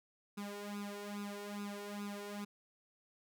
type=tone with flanger; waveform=sawtooth; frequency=204.1 Hz; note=G#3; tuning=30 cents flat; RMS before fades=-44 dBFS; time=0.37-2.45 s; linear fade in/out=10 ms; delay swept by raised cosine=0.78 to 2.18 ms; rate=2.4 Hz; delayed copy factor=+0.85; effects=none